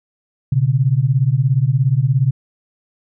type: beating tone pair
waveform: sine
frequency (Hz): 123.47 / 140.47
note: B2 / C#3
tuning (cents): 0 / +23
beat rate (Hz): 17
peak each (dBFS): -15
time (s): 0.52-2.31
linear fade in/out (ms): 5
effects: none

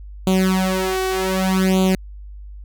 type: tone with flanger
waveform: sawtooth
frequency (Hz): 188.1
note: F#3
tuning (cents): +29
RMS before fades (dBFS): -18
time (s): 0.27-1.95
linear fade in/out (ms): 0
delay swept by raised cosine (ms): 0.28 to 2.68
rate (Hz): 0.65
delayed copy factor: +1
effects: added 50 Hz sine -33 dBFS peak until 2.64 s

